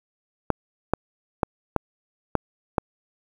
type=clicks; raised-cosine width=1 ms; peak=-5 dBFS; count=6; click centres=0.503 / 0.936 / 1.432 / 1.763 / 2.353 / 2.782 s; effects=7-bit